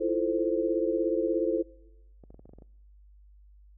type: chord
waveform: sine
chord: F major seventh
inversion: third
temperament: equal with one note detuned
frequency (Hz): 329.6 / 346.4 / 440 / 523.3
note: E4 / F4 / A4 / C5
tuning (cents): 0 / -14 / 0 / 0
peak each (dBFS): -30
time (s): 0-1.63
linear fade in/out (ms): 20
type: clicks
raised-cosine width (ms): 2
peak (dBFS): -37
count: 9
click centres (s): 2.238 / 2.305 / 2.344 / 2.394 / 2.456 / 2.493 / 2.535 / 2.586 / 2.622
effects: noise-tail reverb RT60 1.0 s tail -23 dB re dry + added 50 Hz sine -52 dBFS peak until 3.77 s

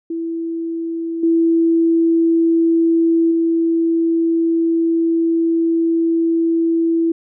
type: tone with level steps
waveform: sine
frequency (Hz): 331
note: E4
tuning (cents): +7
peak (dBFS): -20 / -11 / -13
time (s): 0.1-7.12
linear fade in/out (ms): 5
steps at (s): 1.23 / 3.31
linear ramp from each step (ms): 5
effects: none

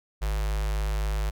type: tone with notch filter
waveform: square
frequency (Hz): 51.91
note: G#1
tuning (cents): 0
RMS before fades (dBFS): -27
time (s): 0.21-1.31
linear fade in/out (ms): 20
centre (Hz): 240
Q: 0.71
effects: none

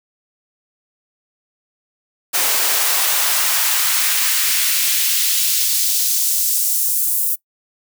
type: noise with high-pass filter sweep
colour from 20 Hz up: white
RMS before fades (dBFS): -17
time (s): 2.33-7.36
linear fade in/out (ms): 20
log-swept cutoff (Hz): 440 to 11000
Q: 0.96
effects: noise-tail reverb RT60 0.1 s tail -21 dB re dry

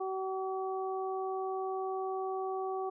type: harmonic tone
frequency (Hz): 380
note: F#4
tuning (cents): +46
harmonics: 1 / 2 / 3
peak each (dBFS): -35 / -37 / -42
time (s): 0-2.9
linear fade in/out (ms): 10
effects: none

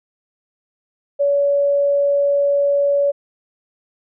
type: tone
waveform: sine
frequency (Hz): 567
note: C#5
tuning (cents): +39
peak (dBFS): -13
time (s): 1.19-3.12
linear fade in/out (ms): 20
effects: none

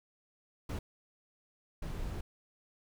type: noise bursts at uneven times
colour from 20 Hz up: brown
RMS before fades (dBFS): -38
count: 2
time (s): 0.69-0.79 / 1.82-2.21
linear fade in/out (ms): 5
effects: none

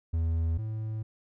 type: tone pair in turn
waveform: triangle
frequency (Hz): 82 / 109.46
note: E2 / A2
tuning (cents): -9 / -9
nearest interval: perfect fourth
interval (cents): 500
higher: second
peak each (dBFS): -23 / -29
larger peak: first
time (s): 0.13-0.58 / 0.58-1.03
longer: neither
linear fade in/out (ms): 10
effects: none

